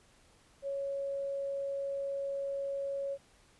sine tone, 554.4 Hz, C#5, in tune, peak -33 dBFS, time 0.62-3.18 s, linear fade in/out 50 ms, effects pink hiss -64 dBFS RMS until 3.59 s + resampled to 24000 Hz

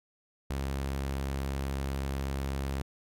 sawtooth tone, 68.1 Hz, C#2, 30 cents flat, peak -27 dBFS, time 0.5-2.82 s, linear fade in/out 5 ms, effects AAC 64 kbps

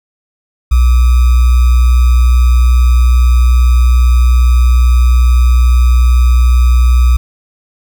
sine tone with sample-and-hold, 61.2 Hz, B1, 15 cents flat, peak -4 dBFS, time 0.71-7.17 s, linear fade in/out 10 ms, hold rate 1225 Hz, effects none

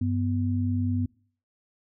sine tone pair together, 97.5 / 247.3 Hz, G2 / B3, -9 / +3 cents, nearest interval octave + major third, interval 1612 cents, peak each -25 / -27 dBFS, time 0.01-1.06 s, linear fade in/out 5 ms, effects noise-tail reverb RT60 0.5 s tail -25 dB re dry

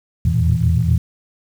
sine tone cluster, 80.5 / 84.9 / 113.4 / 120.8 / 164.6 Hz, E2 / F2 / A#2 / B2 / E3, -41 / -48 / -47 / -38 / -2 cents, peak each -19 dBFS, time 0.25-0.98 s, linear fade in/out 5 ms, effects tanh soft clip ceiling -3 dBFS + 7-bit

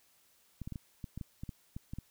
clicks, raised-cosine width 5 ms, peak -28 dBFS, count 12, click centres 0.617 / 0.675 / 0.723 / 0.758 / 1.042 / 1.176 / 1.212 / 1.435 / 1.492 / 1.765 / 1.935 / 1.986 s, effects white hiss -68 dBFS RMS until 2.1 s

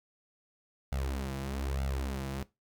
sawtooth tone with flanger, 67.4 Hz, C#2, 48 cents flat, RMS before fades -35 dBFS, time 0.92-2.43 s, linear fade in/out 0 ms, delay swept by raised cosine 1.4 to 6.1 ms, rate 1.1 Hz, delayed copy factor +0.9, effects noise-tail reverb RT60 0.2 s tail -18 dB re dry

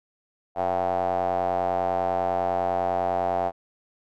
square tone with band-pass filter, 44.99 Hz, F#1, 48 cents flat, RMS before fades -25 dBFS, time 0.55-3.52 s, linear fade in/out 50 ms, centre 720 Hz, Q 7.4, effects none

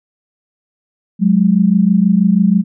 sine tone pair together, 183.4 / 209.6 Hz, F#3 / G#3, -15 / +16 cents, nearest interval major second, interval 231 cents, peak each -11 dBFS, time 1.19-2.64 s, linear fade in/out 50 ms, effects none

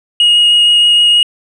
sine tone with vibrato, 2877 Hz, F#7, 49 cents flat, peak -3 dBFS, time 0.2-1.23 s, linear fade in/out 2 ms, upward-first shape triangle, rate 6.4 Hz, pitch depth 9 cents each way, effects tanh soft clip ceiling -4 dBFS

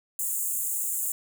pink high-pass noise, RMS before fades -29 dBFS, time 0.19-1.12 s, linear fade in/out 2 ms, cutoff 6900 Hz, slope 96 dB/octave, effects none

